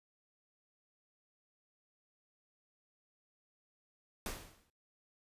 pink noise with exponential decay, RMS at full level -38 dBFS, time 4.26-4.7 s, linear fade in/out 1 ms, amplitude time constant 95 ms, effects noise-tail reverb RT60 0.4 s tail -26 dB re dry + resampled to 32000 Hz

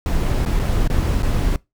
brown noise with dropouts, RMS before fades -18 dBFS, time 0.06-1.56 s, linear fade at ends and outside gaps 1 ms, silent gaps 0.452-0.46 / 0.593-0.597 / 0.876-0.9 / 1.223-1.23 s, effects noise-tail reverb RT60 0.2 s tail -22 dB re dry

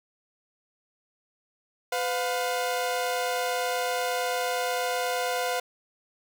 sawtooth tone pair together, 503.5 / 711 Hz, B4 / F5, +33 / +31 cents, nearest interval tritone, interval 598 cents, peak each -25 / -25 dBFS, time 1.92-5.6 s, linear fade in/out 5 ms, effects none

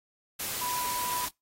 sine tone in noise, 987 Hz, B5, 1 cent flat, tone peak -32 dBFS, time 0.61-1.26 s, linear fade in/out 10 ms, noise white, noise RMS -34 dBFS, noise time 0.39-1.29 s, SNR -1 dB, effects noise-tail reverb RT60 0.2 s tail -26 dB re dry + AAC 48 kbps

